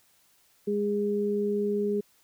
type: tone pair together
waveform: sine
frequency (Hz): 205.4 / 410.8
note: G#3 / G#4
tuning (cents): -19 / -19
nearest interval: octave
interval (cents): 1200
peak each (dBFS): -29 / -26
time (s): 0.67-2.01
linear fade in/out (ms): 10
effects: white hiss -64 dBFS RMS until 2.23 s